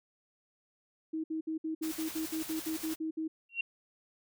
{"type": "tone bursts", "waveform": "sine", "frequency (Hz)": 317.9, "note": "D#4", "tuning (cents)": 37, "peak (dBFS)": -32, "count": 13, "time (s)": [1.13, 3.28], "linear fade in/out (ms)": 10, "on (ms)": 110, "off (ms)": 60}
{"type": "noise with tremolo", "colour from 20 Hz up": "white", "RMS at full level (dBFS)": -41, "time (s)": [1.82, 2.96], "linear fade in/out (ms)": 20, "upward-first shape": "sine", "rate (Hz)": 12, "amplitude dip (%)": 35}
{"type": "tone with exponential growth", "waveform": "sine", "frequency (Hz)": 2744, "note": "F7", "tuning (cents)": -31, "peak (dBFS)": -26, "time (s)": [3.49, 3.61], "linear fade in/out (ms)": 5, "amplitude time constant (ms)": 24}
{"effects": []}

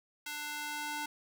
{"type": "tone with high-pass filter sweep", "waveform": "square", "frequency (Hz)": 296.6, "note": "D4", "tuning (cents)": 17, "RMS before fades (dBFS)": -39, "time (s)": [0.26, 1.06], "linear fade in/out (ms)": 5, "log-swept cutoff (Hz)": [1700, 810], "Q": 0.89, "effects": []}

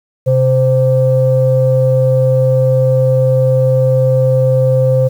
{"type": "tone pair together", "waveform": "sine", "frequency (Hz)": [130, 520.4], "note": ["C3", "C5"], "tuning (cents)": [-11, -9], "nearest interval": "2 octaves", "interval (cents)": 2402, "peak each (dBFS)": -10, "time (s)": [0.26, 5.09], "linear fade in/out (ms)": 20, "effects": ["tanh soft clip ceiling -1 dBFS", "7-bit"]}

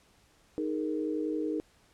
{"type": "chord", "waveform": "sine", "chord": "D# suspended fourth", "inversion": "none", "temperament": "equal", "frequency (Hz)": [311.1, 415.3, 466.2], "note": ["D#4", "G#4", "A#4"], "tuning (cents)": [0, 0, 0], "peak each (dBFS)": [-31, -36, -36], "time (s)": [0.58, 1.6], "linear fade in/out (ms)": 0, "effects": ["pink hiss -64 dBFS RMS until 1.93 s", "low-pass 10000 Hz 12 dB/octave"]}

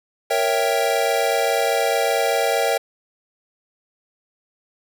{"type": "chord", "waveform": "square", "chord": "A# diminished seventh", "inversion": "none", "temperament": "equal", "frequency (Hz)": [466.2, 554.4, 659.3, 784], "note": ["A#4", "C#5", "E5", "G5"], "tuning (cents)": [0, 0, 0, 0], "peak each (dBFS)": -24, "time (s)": [0.3, 2.78], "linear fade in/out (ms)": 10, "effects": []}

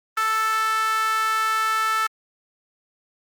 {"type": "tone with high-pass filter", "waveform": "sawtooth", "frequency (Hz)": 440, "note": "A4", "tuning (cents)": 0, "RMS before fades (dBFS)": -22, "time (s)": [0.17, 2.07], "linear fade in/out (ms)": 5, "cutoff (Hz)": 1400, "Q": 5.9, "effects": ["Opus 32 kbps"]}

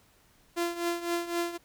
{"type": "tone with tremolo", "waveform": "sawtooth", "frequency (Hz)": 343.3, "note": "F4", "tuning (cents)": -30, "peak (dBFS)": -22, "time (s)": [0.56, 1.58], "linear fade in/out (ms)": 20, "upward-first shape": "triangle", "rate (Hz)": 3.9, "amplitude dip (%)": 80, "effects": ["pink hiss -63 dBFS RMS until 1.64 s"]}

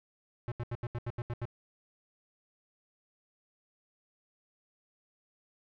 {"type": "tone bursts", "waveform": "square", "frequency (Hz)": 119.6, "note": "A#2", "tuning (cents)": 45, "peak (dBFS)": -34, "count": 9, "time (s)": [0.48, 1.453], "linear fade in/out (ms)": 0, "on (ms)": 37, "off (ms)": 80, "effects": ["low-pass 2000 Hz 12 dB/octave"]}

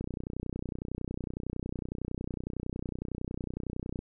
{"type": "click train", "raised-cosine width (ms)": 3, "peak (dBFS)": -22, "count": 124, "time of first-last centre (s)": [0.01, 3.991], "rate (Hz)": 30.9, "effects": []}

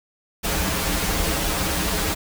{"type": "noise with comb filter", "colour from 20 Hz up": "pink", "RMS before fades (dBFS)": -23, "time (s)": [0.43, 2.15], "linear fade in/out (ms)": 20, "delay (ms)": 8.2, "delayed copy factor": -0.85, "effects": []}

